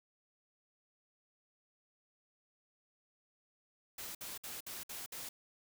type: noise bursts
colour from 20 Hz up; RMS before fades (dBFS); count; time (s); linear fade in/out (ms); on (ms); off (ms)
white; -45; 6; 3.98-5.29; 5; 170; 58
effects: none